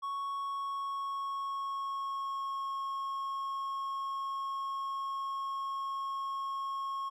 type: tone with pitch glide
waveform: triangle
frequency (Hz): 1108.7 to 1089.7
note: C#6 to C#6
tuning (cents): 0 to -30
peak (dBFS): -32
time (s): 0.02-7.1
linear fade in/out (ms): 20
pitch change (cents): -30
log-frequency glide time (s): 0.33-2.75
effects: none